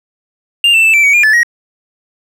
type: tone with pitch steps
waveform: triangle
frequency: 2799 / 2667 / 2640 / 2333 / 2255 / 2412 / 1738 / 1891 Hz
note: F7 / E7 / E7 / D7 / C#7 / D7 / A6 / A#6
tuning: +3 / +20 / +2 / -12 / +29 / +46 / -22 / +24 cents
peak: -4 dBFS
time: 0.64-1.432 s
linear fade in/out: 2 ms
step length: 99 ms
effects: none